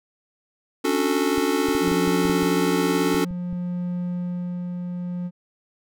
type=chord; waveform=square; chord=D major seventh; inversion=third; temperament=just; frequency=275.3 / 293.7 / 367.1 / 440.5 Hz; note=C#4 / D4 / F#4 / A4; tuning=-12 / 0 / -14 / +2 cents; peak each=-26 dBFS; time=0.84-3.25 s; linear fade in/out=10 ms
type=clicks; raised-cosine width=5 ms; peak=-23 dBFS; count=12; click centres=1.38 / 1.686 / 1.751 / 1.879 / 1.917 / 2.077 / 2.253 / 2.298 / 2.43 / 3.146 / 3.309 / 3.528 s
type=tone with tremolo; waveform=triangle; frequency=177.4 Hz; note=F3; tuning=27 cents sharp; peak=-22 dBFS; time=1.8-5.31 s; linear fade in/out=50 ms; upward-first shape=sine; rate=0.58 Hz; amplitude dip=30%
effects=none